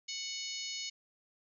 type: harmonic tone with a mistuned harmonic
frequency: 740 Hz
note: F#5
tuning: in tune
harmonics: 3 / 4 / 5 / 6 / 7 / 8 / 9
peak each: -46 / -45 / -47 / -43 / -45 / -51 / -45 dBFS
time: 0.08-0.9 s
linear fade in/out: 10 ms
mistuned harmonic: 6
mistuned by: -33 cents
effects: none